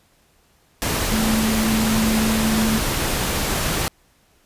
sine tone in noise, 219.9 Hz, A3, 1 cent flat, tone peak -18 dBFS, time 1.12-2.78 s, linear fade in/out 0 ms, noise pink, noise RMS -22 dBFS, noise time 0.82-3.88 s, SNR +1 dB, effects pink hiss -59 dBFS RMS until 4.45 s + resampled to 32000 Hz

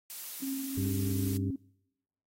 blue noise, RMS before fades -41 dBFS, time 0.1-1.37 s, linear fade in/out 0 ms
sine tone with tremolo, 270.4 Hz, C#4, 43 cents flat, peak -32 dBFS, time 0.42-1.56 s, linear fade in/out 5 ms, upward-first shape triangle, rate 2.9 Hz, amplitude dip 30%
harmonic tone, 98.5 Hz, G2, 9 cents sharp, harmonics 1 / 2 / 3 / 4, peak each -31 / -37 / -41 / -43 dBFS, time 0.77-1.51 s, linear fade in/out 5 ms
effects noise-tail reverb RT60 0.9 s tail -26 dB re dry + AAC 48 kbps

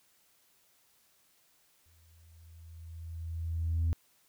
sine tone with exponential growth, 82.41 Hz, E2, in tune, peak -23 dBFS, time 1.86-3.93 s, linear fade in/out 0 ms, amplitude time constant 450 ms, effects tanh soft clip ceiling -24 dBFS + white hiss -68 dBFS RMS until 4.28 s

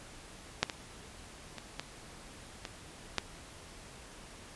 clicks, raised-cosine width 0.2 ms, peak -8 / -18 / -24 / -18 / -21 / -11 dBFS, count 6, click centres 0.63 / 0.698 / 1.583 / 1.796 / 2.652 / 3.183 s, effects pink hiss -51 dBFS RMS until 4.55 s + resampled to 24000 Hz

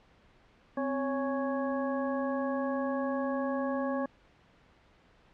harmonic tone with a mistuned harmonic, 277.2 Hz, C#4, in tune, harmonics 1 / 2 / 3 / 4 / 6, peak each -32 / -33 / -40 / -39 / -43 dBFS, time 0.77-4.06 s, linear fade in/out 5 ms, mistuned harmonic 1, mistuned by -110 cents, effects pink hiss -62 dBFS RMS until 5.33 s + low-pass 3000 Hz 12 dB/octave

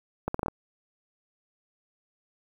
accelerating click train, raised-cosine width 1 ms, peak -14 dBFS, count 6, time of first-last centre 0.28-0.483 s, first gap 64 ms, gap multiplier 0.77, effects 8-bit

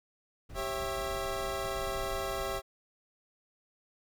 brown noise, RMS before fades -43 dBFS, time 0.49-2.6 s, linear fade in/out 10 ms
25% pulse chord, C# diminished, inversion second, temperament equal with one note detuned, 392 / 544.2 / 659.3 Hz, G4 / C#5 / E5, 0 / -32 / 0 cents, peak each -34 dBFS, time 0.54-2.62 s, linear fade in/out 50 ms
effects none

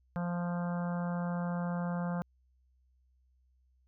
harmonic tone, 174.61 Hz, F3, in tune, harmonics 1 / 3 / 4 / 5 / 6 / 7 / 8 / 9, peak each -32 / -42 / -44 / -46 / -48 / -49 / -50 / -51 dBFS, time 0.16-2.22 s, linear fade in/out 0 ms, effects added 63 Hz sine -66 dBFS peak until 3.87 s

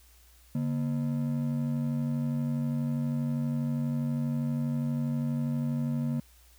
triangle ring-modulated tone, 190.2 Hz, F#3, 48 cents sharp, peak -22 dBFS, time 0.55-6.2 s, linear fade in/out 0 ms, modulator 46.2 Hz, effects added 60 Hz sine -57 dBFS peak until 6.58 s + white hiss -61 dBFS RMS until 6.58 s

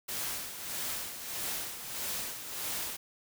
white noise with tremolo, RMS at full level -35 dBFS, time 0.08-2.97 s, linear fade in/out 10 ms, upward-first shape sine, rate 1.6 Hz, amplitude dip 60%, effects none

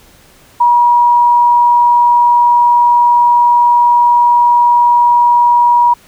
sine tone, 960 Hz, B5, 49 cents flat, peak -5 dBFS, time 0.6-5.94 s, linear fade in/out 10 ms, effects pink hiss -44 dBFS RMS until 6.07 s

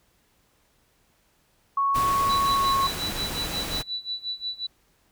sine tone with pitch glide, 1107 to 1094.3 Hz, C#6 to C#6, -3 to -23 cents, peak -20 dBFS, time 1.77-2.87 s, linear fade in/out 5 ms, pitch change -20 cents, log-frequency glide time 2.56-2.7 s
pink noise, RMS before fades -32 dBFS, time 1.94-3.83 s, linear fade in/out 20 ms
sine tone with tremolo, 3957 Hz, B7, 3 cents sharp, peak -26 dBFS, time 2.29-4.67 s, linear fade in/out 10 ms, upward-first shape sine, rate 5.6 Hz, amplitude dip 90%
effects pink hiss -65 dBFS RMS until 5.11 s

